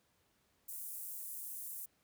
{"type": "high-pass noise", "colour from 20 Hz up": "pink", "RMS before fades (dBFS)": -45, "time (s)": [0.68, 1.86], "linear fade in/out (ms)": 10, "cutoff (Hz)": 9700, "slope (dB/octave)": 24, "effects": ["pink hiss -75 dBFS RMS until 2.03 s", "high-pass 60 Hz 12 dB/octave"]}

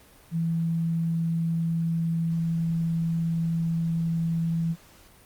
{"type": "tone", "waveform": "sine", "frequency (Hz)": 165.5, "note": "E3", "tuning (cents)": 7, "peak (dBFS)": -23, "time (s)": [0.31, 4.76], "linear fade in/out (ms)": 50, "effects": ["pink hiss -54 dBFS RMS until 5.25 s", "Opus 32 kbps"]}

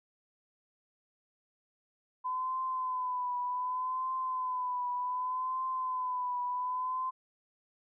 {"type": "tone with vibrato", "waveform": "sine", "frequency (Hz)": 1011, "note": "B5", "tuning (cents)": 40, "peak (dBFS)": -31, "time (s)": [2.24, 7.11], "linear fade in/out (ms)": 20, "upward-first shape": "triangle", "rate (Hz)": 0.66, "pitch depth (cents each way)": 51, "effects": []}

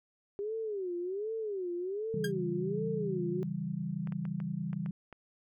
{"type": "tone with vibrato", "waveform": "sine", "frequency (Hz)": 394.9, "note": "G4", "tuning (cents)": 13, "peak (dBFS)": -33, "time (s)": [0.39, 3.43], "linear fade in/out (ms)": 0, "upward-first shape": "sine", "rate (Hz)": 1.3, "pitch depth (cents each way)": 220}
{"type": "chord", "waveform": "sine", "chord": "C# diminished", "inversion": "none", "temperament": "equal", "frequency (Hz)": [138.59, 164.81, 196], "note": ["C#3", "E3", "G3"], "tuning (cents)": [0, 0, 0], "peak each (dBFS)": [-40, -36, -37], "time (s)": [2.14, 4.91], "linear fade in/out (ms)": 2}
{"type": "tone with exponential decay", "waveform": "sawtooth", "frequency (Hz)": 1613, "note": "G6", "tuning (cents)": 49, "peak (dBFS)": -28, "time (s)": [2.24, 2.32], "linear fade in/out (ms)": 5, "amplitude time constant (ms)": 17}
{"type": "clicks", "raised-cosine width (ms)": 0.5, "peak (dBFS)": -33, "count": 7, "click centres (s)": [4.073, 4.123, 4.253, 4.402, 4.731, 4.861, 5.127]}
{"effects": []}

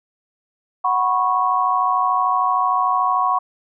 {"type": "chord", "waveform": "sine", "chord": "F# suspended fourth", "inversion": "none", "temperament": "equal with one note detuned", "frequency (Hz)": [740, 987.8, 1101.1], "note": ["F#5", "B5", "C#6"], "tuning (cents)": [0, 0, -12], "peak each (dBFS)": [-21, -21, -18], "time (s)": [0.84, 3.39], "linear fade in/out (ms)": 10, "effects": []}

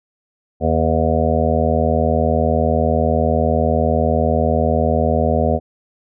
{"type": "harmonic tone", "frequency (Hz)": 80, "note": "D#2", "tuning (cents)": 49, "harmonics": [1, 2, 3, 5, 6, 7, 8, 9], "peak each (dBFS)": [-19, -23, -21, -25, -22, -22, -22, -23], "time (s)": [0.6, 5.6], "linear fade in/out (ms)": 50, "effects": []}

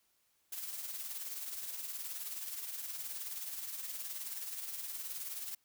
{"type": "noise with tremolo", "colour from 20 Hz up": "blue", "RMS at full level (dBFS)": -40, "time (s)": [0.52, 5.55], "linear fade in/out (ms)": 5, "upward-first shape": "triangle", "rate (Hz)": 19, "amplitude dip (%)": 55, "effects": ["white hiss -75 dBFS RMS until 5.64 s"]}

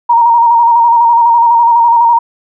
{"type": "tone with vibrato", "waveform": "sine", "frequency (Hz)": 937, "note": "A#5", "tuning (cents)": 9, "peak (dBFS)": -4, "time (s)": [0.09, 2.19], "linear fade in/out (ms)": 10, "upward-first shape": "square", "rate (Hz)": 12, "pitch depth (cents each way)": 29, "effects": []}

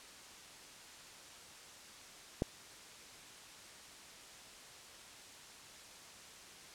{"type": "click", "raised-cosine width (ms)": 2, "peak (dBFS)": -18, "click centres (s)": 2.421, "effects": ["white hiss -54 dBFS RMS until 6.74 s", "low-pass 8000 Hz 12 dB/octave"]}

